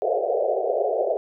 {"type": "band-pass noise", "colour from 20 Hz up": "white", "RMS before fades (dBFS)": -23, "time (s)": [0.02, 1.17], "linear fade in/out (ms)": 0, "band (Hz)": [390, 720], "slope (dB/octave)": 96, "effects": []}